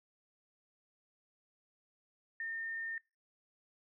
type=tone; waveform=sine; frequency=1818 Hz; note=A#6; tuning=44 cents flat; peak=-37 dBFS; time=2.4-2.98 s; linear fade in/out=2 ms; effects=noise-tail reverb RT60 0.3 s tail -26 dB re dry